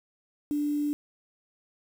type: tone with quantisation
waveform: sine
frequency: 293.7 Hz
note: D4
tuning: in tune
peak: -25 dBFS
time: 0.51-0.93 s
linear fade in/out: 0 ms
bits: 8
effects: none